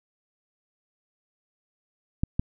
clicks, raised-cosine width 5 ms, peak -11 dBFS, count 2, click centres 2.235 / 2.395 s, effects none

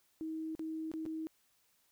sine tone with dropouts, 318.2 Hz, D#4, 39 cents sharp, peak -37 dBFS, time 0.21-1.27 s, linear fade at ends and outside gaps 0 ms, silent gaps 0.551-0.594 / 0.916-0.938 / 1.054-1.062 s, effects white hiss -73 dBFS RMS until 1.91 s

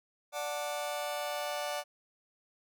sawtooth chord, D major, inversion none, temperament just, 587.3 / 734.2 / 881 Hz, D5 / F#5 / A5, 0 / -14 / +2 cents, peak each -32 / -35 / -38 dBFS, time 0.32-1.84 s, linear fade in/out 50 ms, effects none

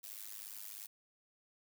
blue noise with amplitude modulation, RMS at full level -44 dBFS, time 0.03-0.87 s, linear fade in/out 10 ms, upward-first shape sine, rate 103 Hz, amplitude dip 100%, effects none

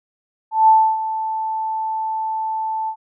sine tone with ADSR envelope, 880 Hz, A5, in tune, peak -7 dBFS, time 0.51-2.96 s, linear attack 170 ms, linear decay 290 ms, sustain -13 dB, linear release 75 ms, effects none

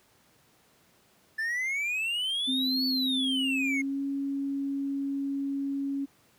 triangle exponential two-way sweep, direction up then down, 1746 to 4496 to 2133 Hz, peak -26 dBFS, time 1.38-3.82 s, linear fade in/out 10 ms, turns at 2.86 s
sine tone with pitch glide, 260 to 277.1 Hz, C4 to C#4, -11 to -1 cents, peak -28 dBFS, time 2.47-6.06 s, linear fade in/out 20 ms, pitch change +110 cents, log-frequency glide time 3.12-4.02 s
effects pink hiss -63 dBFS RMS until 6.38 s + high-pass 100 Hz 12 dB/octave

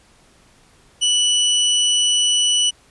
sawtooth tone, 2960 Hz, F#7, in tune, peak -11 dBFS, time 1.01-2.71 s, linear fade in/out 20 ms, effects pink hiss -53 dBFS RMS until 2.9 s + resampled to 24000 Hz

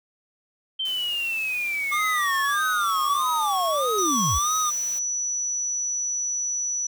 sine linear sweep, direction down, 3136 to 49 Hz, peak -24 dBFS, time 0.79-4.39 s, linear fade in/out 10 ms
white noise, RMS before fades -42 dBFS, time 0.85-4.99 s, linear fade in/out 5 ms
square tone with vibrato, 1174.7 Hz, D6, in tune, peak -24 dBFS, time 1.91-4.71 s, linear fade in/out 20 ms, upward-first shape sine, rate 1.6 Hz, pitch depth 130 cents each way
sine tone, 5920 Hz, F#8, in tune, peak -24 dBFS, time 3.98-6.87 s, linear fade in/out 5 ms
effects none

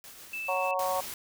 white noise with tremolo, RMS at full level -47 dBFS, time 0.04-0.71 s, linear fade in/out 0 ms, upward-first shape sine, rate 6.9 Hz, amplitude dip 30%
sine tone, 2637 Hz, E7, in tune, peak -33 dBFS, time 0.33-0.74 s, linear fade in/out 5 ms
harmonic tone, 185 Hz, F#3, in tune, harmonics 3 / 4 / 5 / 6, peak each -31 / -32 / -33 / -34 dBFS, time 0.48-1.01 s, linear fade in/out 10 ms
white noise, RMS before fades -39 dBFS, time 0.79-1.14 s, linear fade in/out 2 ms
effects none

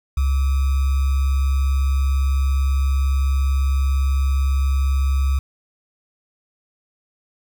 sine tone with sample-and-hold, 67.8 Hz, C#2, 38 cents flat, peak -15 dBFS, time 0.17-5.39 s, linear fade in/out 5 ms, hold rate 1225 Hz, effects none

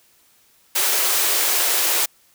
white high-pass noise, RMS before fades -19 dBFS, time 0.75-2.06 s, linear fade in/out 10 ms, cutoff 320 Hz, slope 96 dB/octave, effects white hiss -57 dBFS RMS until 2.34 s

